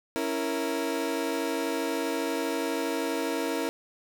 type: chord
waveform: 30% pulse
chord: A# diminished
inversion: first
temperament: equal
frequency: 277.2 / 329.6 / 466.2 Hz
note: C#4 / E4 / A#4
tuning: 0 / 0 / 0 cents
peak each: -30 / -29 / -29 dBFS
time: 0.16-3.69 s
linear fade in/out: 0 ms
effects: none

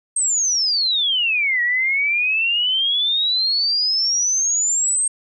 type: exponential two-way sweep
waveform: sine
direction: down then up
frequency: 8480 to 1898 to 8480 Hz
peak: -16 dBFS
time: 0.16-5.08 s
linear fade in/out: 5 ms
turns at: 1.62 s
effects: none

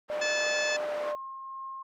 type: band-pass noise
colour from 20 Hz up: white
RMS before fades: -40 dBFS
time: 0.08-1.15 s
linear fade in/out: 50 ms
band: 430 to 1200 Hz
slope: 12 dB/octave
type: tone with pitch glide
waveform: sine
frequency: 600 to 595.9 Hz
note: D5 to D5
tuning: +37 to +25 cents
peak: -30 dBFS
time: 0.1-1.15 s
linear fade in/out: 0 ms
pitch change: -12 cents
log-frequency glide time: 0.82-0.91 s
type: harmonic tone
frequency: 868 Hz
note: A5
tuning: 24 cents flat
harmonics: 2 / 3 / 4 / 5 / 6 / 7 / 8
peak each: -31 / -33 / -39 / -40 / -39 / -43 / -40 dBFS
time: 0.21-0.77 s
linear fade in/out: 10 ms
type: tone with tremolo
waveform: sine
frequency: 1069 Hz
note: C6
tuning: 37 cents sharp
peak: -36 dBFS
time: 1.03-1.83 s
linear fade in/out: 10 ms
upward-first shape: triangle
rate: 2 Hz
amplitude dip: 30%
effects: none

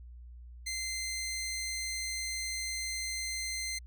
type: tone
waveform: 15% pulse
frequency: 2078 Hz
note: C7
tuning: 12 cents flat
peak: -28 dBFS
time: 0.66-3.79 s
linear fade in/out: 10 ms
effects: added 60 Hz sine -46 dBFS peak until 3.86 s

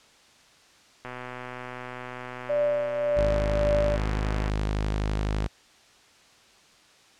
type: click train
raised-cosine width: 0.5 ms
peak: -22 dBFS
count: 431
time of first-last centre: 1.05-4.49 s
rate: 125 Hz
type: tone with tremolo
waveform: sine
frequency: 587.3 Hz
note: D5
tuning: in tune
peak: -20 dBFS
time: 2.49-3.97 s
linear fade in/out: 10 ms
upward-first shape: triangle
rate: 1.8 Hz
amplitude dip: 60%
type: tone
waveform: sawtooth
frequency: 51.91 Hz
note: G#1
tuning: in tune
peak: -21 dBFS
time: 3.16-5.48 s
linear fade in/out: 20 ms
effects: white hiss -56 dBFS RMS until 7.19 s + low-pass 6000 Hz 12 dB/octave

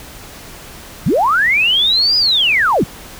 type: linear two-way sweep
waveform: sine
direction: up then down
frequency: 105.9 to 4996 to 105.9 Hz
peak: -10 dBFS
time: 1.06-2.84 s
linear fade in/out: 5 ms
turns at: 2.17 s
effects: pink hiss -35 dBFS RMS until 3.19 s

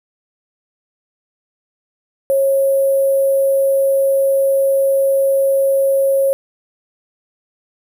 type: tone with sample-and-hold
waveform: sine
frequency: 545 Hz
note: C#5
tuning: 29 cents flat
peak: -11 dBFS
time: 2.3-6.33 s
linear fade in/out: 0 ms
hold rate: 11025 Hz
effects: none

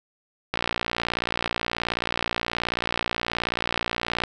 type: click train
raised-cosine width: 0.3 ms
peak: -8 dBFS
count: 218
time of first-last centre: 0.54-4.237 s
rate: 58.7 Hz
effects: none

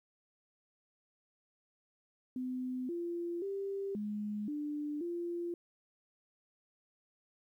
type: tone with pitch steps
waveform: sine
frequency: 254.3 / 343.9 / 394.1 / 209 / 295.9 / 345.2 Hz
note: C4 / F4 / G4 / G#3 / D4 / F4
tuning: -49 / -27 / +9 / +11 / +13 / -20 cents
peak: -35 dBFS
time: 2.36-5.54 s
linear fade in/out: 2 ms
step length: 530 ms
effects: 12-bit

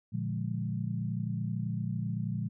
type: chord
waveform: sine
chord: Bb dominant seventh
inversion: none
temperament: equal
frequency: 116.54 / 146.83 / 174.61 / 207.7 Hz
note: Bb2 / D3 / F3 / Ab3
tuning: 0 / 0 / 0 / 0 cents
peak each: -34 / -38 / -36 / -38 dBFS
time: 0.12-2.49 s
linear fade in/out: 20 ms
effects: none

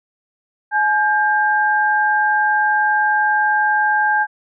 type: tone pair together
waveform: sine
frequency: 847.4 / 1595 Hz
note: G#5 / G6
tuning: +35 / +30 cents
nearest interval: major seventh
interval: 1095 cents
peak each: -16 dBFS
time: 0.71-4.27 s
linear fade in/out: 50 ms
effects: none

